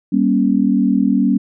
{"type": "chord", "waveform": "sine", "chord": "G diminished", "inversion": "none", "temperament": "equal with one note detuned", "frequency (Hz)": [196, 237.7, 277.2], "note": ["G3", "Bb3", "Db4"], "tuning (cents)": [0, 34, 0], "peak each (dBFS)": -16, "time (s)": [0.12, 1.38], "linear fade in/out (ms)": 10, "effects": []}